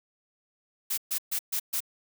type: noise bursts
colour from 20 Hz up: blue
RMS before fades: -29 dBFS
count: 5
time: 0.9-1.805 s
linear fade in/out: 10 ms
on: 77 ms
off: 130 ms
effects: none